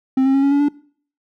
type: tone with pitch steps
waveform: triangle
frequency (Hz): 263.4 / 268.5 / 273.6 / 278.9 / 284.3 / 289.7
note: C4 / C4 / C#4 / C#4 / C#4 / D4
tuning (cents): +12 / +45 / -23 / +11 / +44 / -24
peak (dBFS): -10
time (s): 0.17-0.686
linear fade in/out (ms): 5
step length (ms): 86
effects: noise-tail reverb RT60 0.5 s tail -21 dB re dry